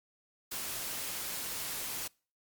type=noise; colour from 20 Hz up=white; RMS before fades=-38 dBFS; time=0.51-2.08 s; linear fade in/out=10 ms; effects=noise-tail reverb RT60 0.4 s tail -26 dB re dry + Opus 48 kbps